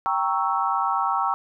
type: chord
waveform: sine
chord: G diminished seventh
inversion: none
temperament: equal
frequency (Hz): 784 / 932.3 / 1108.7 / 1318.5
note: G5 / Bb5 / Db6 / Fb6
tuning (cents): 0 / 0 / 0 / 0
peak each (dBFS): -26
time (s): 0.06-1.34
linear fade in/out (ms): 0
effects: none